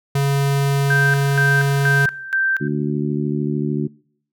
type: tone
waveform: square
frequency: 139.5 Hz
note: C#3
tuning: 11 cents sharp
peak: -16 dBFS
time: 0.15-2.06 s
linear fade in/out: 5 ms
type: tone with tremolo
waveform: sine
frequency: 1565 Hz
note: G6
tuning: 3 cents flat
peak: -15 dBFS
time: 0.9-2.68 s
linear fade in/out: 5 ms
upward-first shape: square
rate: 2.1 Hz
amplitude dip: 80%
type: harmonic tone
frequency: 73.42 Hz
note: D2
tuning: in tune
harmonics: 2 / 3 / 4 / 5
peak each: -22 / -24 / -25 / -26 dBFS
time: 2.6-3.88 s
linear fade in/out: 20 ms
effects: noise-tail reverb RT60 0.7 s tail -26 dB re dry